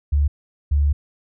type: tone pair in turn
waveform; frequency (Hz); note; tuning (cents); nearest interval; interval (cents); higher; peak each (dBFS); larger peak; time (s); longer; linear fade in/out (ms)
sine; 72.2 / 72.2; D2 / D2; -29 / -29; unison; 0; neither; -14; neither; 0.12-0.28 / 0.71-0.93; second; 10
effects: none